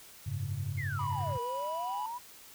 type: chord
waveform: sine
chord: F# suspended second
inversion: none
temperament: just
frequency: 92.5 / 104.06 / 138.75 Hz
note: F#2 / G#2 / C#3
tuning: 0 / +4 / +2 cents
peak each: -38 / -35 / -36 dBFS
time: 0.26-1.38 s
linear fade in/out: 10 ms
type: exponential two-way sweep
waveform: sine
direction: down then up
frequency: 2200 to 462.8 to 1006 Hz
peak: -36 dBFS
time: 0.77-2.19 s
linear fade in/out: 20 ms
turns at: 1.4 s
type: tone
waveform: triangle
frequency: 981 Hz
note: B5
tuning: 12 cents flat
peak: -32 dBFS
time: 0.99-2.06 s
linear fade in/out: 2 ms
effects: tanh soft clip ceiling -24 dBFS + white hiss -53 dBFS RMS until 2.54 s